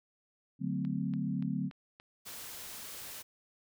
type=chord; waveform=sine; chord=D dominant seventh; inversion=none; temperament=equal with one note detuned; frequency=146.83 / 185 / 220 / 255.8 Hz; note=D3 / F#3 / A3 / C4; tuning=0 / 0 / 0 / -39 cents; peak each=-37 / -35 / -38 / -37 dBFS; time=0.59-1.71 s; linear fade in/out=50 ms
type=click train; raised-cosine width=0.3 ms; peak=-36 dBFS; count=6; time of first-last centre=0.85-2.287 s; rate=3.48 Hz
type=noise; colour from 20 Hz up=white; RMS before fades=-45 dBFS; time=2.25-3.23 s; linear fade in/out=20 ms
effects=none